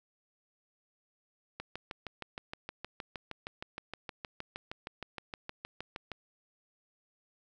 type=click train; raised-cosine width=0.3 ms; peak=-23 dBFS; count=30; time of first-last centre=1.6-6.117 s; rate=6.42 Hz; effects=none